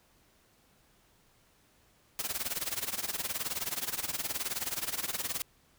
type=noise with tremolo; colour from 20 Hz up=white; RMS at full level=-32 dBFS; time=2.19-5.42 s; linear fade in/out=0 ms; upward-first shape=sine; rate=19 Hz; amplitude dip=85%; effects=pink hiss -66 dBFS RMS until 5.78 s